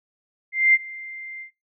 sine tone with ADSR envelope, 2093 Hz, C7, in tune, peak -11 dBFS, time 0.52-1.51 s, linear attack 220 ms, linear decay 36 ms, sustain -22 dB, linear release 100 ms, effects noise-tail reverb RT60 0.2 s tail -21 dB re dry

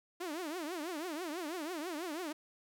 sawtooth tone with vibrato, 329.6 Hz, E4, in tune, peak -34 dBFS, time 0.2-2.33 s, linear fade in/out 10 ms, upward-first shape triangle, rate 6.1 Hz, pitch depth 260 cents each way, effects none

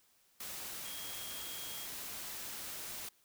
sine tone in noise, 3262 Hz, G#7, 32 cents flat, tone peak -49 dBFS, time 0.85-1.86 s, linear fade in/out 5 ms, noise white, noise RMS -44 dBFS, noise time 0.4-3.09 s, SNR -8 dB, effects white hiss -70 dBFS RMS until 3.24 s

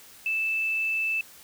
sine tone, 2637 Hz, E7, in tune, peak -24 dBFS, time 0.26-1.21 s, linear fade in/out 2 ms, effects white hiss -50 dBFS RMS until 1.43 s

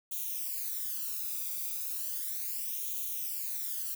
violet noise with flanger, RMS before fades -36 dBFS, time 0.11-3.95 s, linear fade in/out 10 ms, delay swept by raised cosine 0.3 to 0.84 ms, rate 0.35 Hz, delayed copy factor +1, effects none

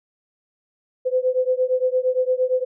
sine beating tone pair, 506 / 514.7 Hz, B4 / C5, +42 / -29 cents, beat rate 8.7 Hz, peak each -20 / -21 dBFS, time 1.05-2.65 s, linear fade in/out 20 ms, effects none

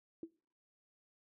sine tone with exponential decay, 329.6 Hz, E4, in tune, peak -37 dBFS, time 0.23-0.31 s, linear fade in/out 2 ms, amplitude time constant 16 ms, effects noise-tail reverb RT60 0.5 s tail -24 dB re dry

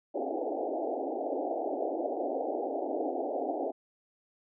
white band-pass noise, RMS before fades -33 dBFS, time 0.14-3.72 s, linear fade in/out 20 ms, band 260 to 790 Hz, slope 96 dB/octave, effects none

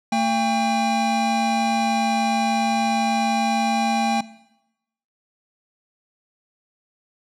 square tone pair together, 225.1 / 802 Hz, A3 / G5, +40 / +39 cents, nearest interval octave + minor seventh, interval 2199 cents, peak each -22 dBFS, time 0.12-4.21 s, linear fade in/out 5 ms, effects noise-tail reverb RT60 0.9 s tail -18 dB re dry + low-pass 7000 Hz 12 dB/octave

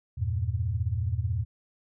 sine chord, E diminished, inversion none, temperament equal, 82.41 / 98 / 116.54 Hz, E2 / G2 / Bb2, 0 / 0 / 0 cents, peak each -30 dBFS, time 0.17-1.45 s, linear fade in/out 20 ms, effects none

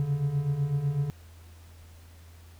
triangle beating tone pair, 136.6 / 144.6 Hz, C#3 / D3, -25 / -27 cents, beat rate 8 Hz, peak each -30 / -24 dBFS, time 0-1.1 s, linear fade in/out 0 ms, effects added 83 Hz sine -48 dBFS peak until 2.59 s + pink hiss -58 dBFS RMS until 2.59 s

